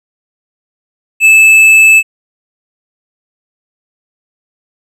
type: tone with tanh clipping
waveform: sine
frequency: 2620 Hz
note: E7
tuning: 11 cents flat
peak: -3 dBFS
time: 1.2-2.03 s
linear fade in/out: 50 ms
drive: 8 dB
effects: none